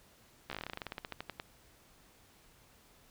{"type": "slowing click train", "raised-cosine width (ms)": 0.3, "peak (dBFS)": -23, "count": 21, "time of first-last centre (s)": [0.5, 1.399], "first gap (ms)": 14, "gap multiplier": 1.11, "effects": ["pink hiss -63 dBFS RMS until 3.1 s"]}